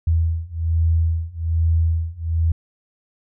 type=beating tone pair; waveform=sine; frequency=81.5 / 82.7 Hz; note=E2 / E2; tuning=-19 / +6 cents; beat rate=1.2 Hz; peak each=-20 / -19 dBFS; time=0.07-2.52 s; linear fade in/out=5 ms; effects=none